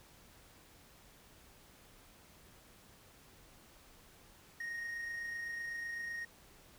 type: tone with amplitude modulation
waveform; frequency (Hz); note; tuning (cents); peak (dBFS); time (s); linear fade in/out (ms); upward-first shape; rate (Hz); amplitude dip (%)
triangle; 1864.7; A#6; 0; -36; 4.6-6.25; 5; sine; 27.9; 30
effects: pink hiss -61 dBFS RMS until 6.78 s